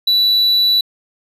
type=tone; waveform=triangle; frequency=3951 Hz; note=B7; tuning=in tune; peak=-9 dBFS; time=0.07-0.81 s; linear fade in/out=5 ms; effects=resampled to 32000 Hz